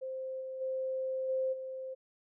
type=tone with level steps; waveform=sine; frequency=523.3 Hz; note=C5; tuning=in tune; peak=-36 / -38 / -32 / -29 / -38 dBFS; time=0.01-1.95 s; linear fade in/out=20 ms; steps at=0.4 / 0.6 / 1.28 / 1.52 s; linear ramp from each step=20 ms; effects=none